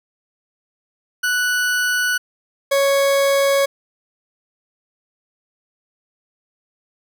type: tone pair in turn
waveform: 40% pulse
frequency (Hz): 1480 / 554.4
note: F#6 / C#5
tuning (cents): 0 / 0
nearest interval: octave + perfect fourth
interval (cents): 1700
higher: first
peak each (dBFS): -16 / -13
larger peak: second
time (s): 1.23-2.18 / 2.71-3.66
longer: neither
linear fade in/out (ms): 10
effects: none